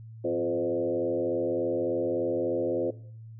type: tone with frequency modulation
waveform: sine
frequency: 432.9 Hz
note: A4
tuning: 28 cents flat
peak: -25 dBFS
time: 0.24-2.91 s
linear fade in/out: 10 ms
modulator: 83.4 Hz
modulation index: 1.8
effects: noise-tail reverb RT60 0.6 s tail -18 dB re dry + added 112 Hz sine -42 dBFS peak until 3.39 s